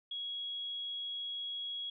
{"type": "tone", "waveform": "sine", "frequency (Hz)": 3322, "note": "G#7", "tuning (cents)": 0, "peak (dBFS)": -37, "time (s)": [0.11, 1.9], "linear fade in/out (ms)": 5, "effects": []}